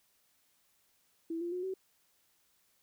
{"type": "tone with pitch steps", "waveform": "sine", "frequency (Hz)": [329.6, 345.2, 361.5, 378.6], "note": ["E4", "F4", "F#4", "F#4"], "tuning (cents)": [0, -20, -40, 40], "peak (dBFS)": -34, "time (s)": [1.3, 1.74], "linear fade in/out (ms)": 5, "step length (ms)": 110, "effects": ["white hiss -72 dBFS RMS until 2.82 s"]}